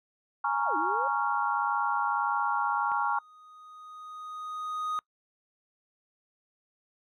sine chord, Bb minor seventh, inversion third, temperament equal with one note detuned, 830.6 / 932.3 / 1108.7 / 1384.1 Hz, Ab5 / Bb5 / Db6 / F6, 0 / 0 / 0 / -16 cents, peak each -31 dBFS, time 0.44-3.19 s, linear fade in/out 5 ms
sine exponential two-way sweep, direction down then up, 987.8 to 298.5 to 566 Hz, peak -34 dBFS, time 0.63-1.08 s, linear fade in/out 5 ms, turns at 0.77 s
triangle tone with exponential growth, 1244.5 Hz, D#6, in tune, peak -26 dBFS, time 2.27-4.99 s, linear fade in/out 0 ms, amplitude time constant 590 ms
click, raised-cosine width 0.5 ms, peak -31 dBFS, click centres 2.918 s
effects noise-tail reverb RT60 0.1 s tail -25 dB re dry

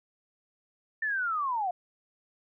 sine linear sweep, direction down, 1799 to 690 Hz, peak -27 dBFS, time 1.02-1.71 s, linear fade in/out 5 ms, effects none

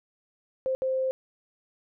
sine tone bursts at uneven times, 523.3 Hz, C5, in tune, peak -24 dBFS, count 2, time 0.66-0.75 / 0.82-1.11 s, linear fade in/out 0 ms, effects none

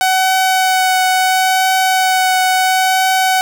sawtooth tone with vibrato, 750 Hz, F#5, 23 cents sharp, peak -7 dBFS, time 0.01-3.41 s, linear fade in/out 0 ms, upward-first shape triangle, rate 0.73 Hz, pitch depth 13 cents each way, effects none

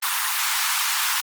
pink high-pass noise, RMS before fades -23 dBFS, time 0.02-1.21 s, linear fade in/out 10 ms, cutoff 910 Hz, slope 48 dB/octave, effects Opus 24 kbps

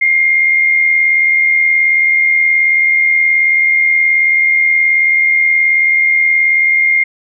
sine tone with amplitude modulation, 2120 Hz, C7, 22 cents sharp, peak -6 dBFS, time 0.01-7.04 s, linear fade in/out 10 ms, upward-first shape sine, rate 78.7 Hz, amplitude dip 40%, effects none

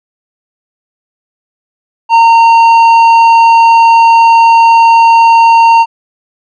triangle tone with tanh clipping, 918 Hz, A#5, 27 cents flat, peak -3 dBFS, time 2.09-5.86 s, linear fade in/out 50 ms, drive 12 dB, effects none

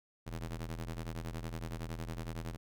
sawtooth ring-modulated tone, 82.41 Hz, E2, in tune, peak -32 dBFS, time 0.26-2.57 s, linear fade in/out 20 ms, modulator 35.8 Hz, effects none

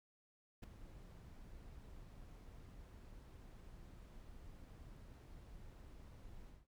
brown noise with ADSR envelope, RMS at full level -42 dBFS, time 0.62-6.67 s, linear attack 17 ms, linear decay 6 ms, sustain -14 dB, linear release 190 ms, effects noise-tail reverb RT60 0.2 s tail -25 dB re dry

